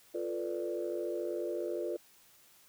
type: chord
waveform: sine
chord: B half-diminished seventh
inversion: second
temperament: equal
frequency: 349.2 / 440 / 493.9 / 587.3 Hz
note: F4 / A4 / B4 / D5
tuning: 0 / 0 / 0 / 0 cents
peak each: -36 / -40 / -39 / -39 dBFS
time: 0.14-1.97 s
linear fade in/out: 10 ms
effects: tanh soft clip ceiling -24 dBFS + white hiss -62 dBFS RMS until 2.68 s